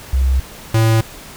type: tone pair in turn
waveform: sine / square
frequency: 65.41 / 112.01 Hz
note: C2 / A2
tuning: 0 / +31 cents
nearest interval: major sixth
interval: 931 cents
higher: second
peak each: -11 dBFS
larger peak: neither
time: 0.13-0.4 / 0.74-1.01 s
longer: neither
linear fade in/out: 5 ms
effects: pink hiss -36 dBFS RMS until 1.36 s